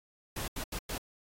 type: noise bursts at uneven times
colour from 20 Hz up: pink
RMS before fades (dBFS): -37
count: 4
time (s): 0.36-0.48 / 0.56-0.64 / 0.72-0.79 / 0.89-0.98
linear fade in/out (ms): 5
effects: AAC 48 kbps